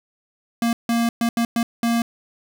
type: tone bursts at uneven times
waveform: square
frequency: 233.1 Hz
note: A#3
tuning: in tune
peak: -18 dBFS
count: 6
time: 0.62-0.73 / 0.89-1.09 / 1.21-1.29 / 1.37-1.45 / 1.56-1.63 / 1.83-2.02 s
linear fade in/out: 2 ms
effects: none